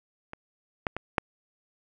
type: clicks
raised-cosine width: 0.5 ms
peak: -23 / -11 / -17 / -7 dBFS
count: 4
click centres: 0.334 / 0.868 / 0.966 / 1.182 s
effects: none